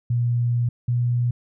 sine tone pair in turn, 120 / 121.25 Hz, B2 / B2, -49 / -31 cents, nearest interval unison, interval 18 cents, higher second, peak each -18 dBFS, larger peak neither, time 0.1-0.69 / 0.88-1.31 s, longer first, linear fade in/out 5 ms, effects none

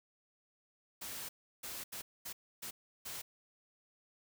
white noise bursts at uneven times, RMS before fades -44 dBFS, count 6, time 1.01-1.29 / 1.63-1.84 / 1.92-2.02 / 2.25-2.33 / 2.62-2.71 / 3.05-3.22 s, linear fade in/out 10 ms, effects none

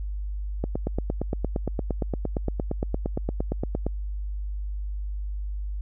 click train, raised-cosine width 2 ms, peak -13 dBFS, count 29, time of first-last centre 0.64-3.866 s, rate 8.68 Hz, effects added 50 Hz sine -28 dBFS peak until 5.81 s

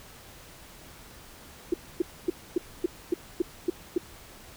sine tone bursts, 349.2 Hz, F4, in tune, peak -20 dBFS, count 9, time 1.72-3.98 s, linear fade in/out 5 ms, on 20 ms, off 260 ms, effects pink hiss -49 dBFS RMS until 4.56 s

